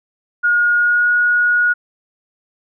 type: tone with pitch glide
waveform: sine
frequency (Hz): 1434 to 1449.8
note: F6 to F#6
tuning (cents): +45 to -36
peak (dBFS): -11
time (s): 0.43-1.74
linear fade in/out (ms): 20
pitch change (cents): +19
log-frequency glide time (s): 0.76-1.1
effects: none